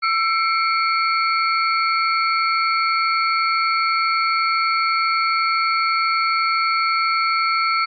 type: tone cluster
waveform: sine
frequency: 1334 / 2160 / 2322 / 4403 Hz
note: E6 / C#7 / D7 / C#8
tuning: +20 / -45 / -20 / -13 cents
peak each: -18 / -24 / -27 / -26 dBFS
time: 0.02-7.86 s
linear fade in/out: 20 ms
effects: AAC 64 kbps